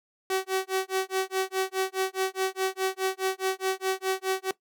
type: tone with tremolo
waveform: sawtooth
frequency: 379.7 Hz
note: F#4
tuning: 45 cents sharp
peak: -19 dBFS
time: 0.3-4.51 s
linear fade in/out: 2 ms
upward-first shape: sine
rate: 4.8 Hz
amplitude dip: 100%
effects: noise-tail reverb RT60 0.1 s tail -18 dB re dry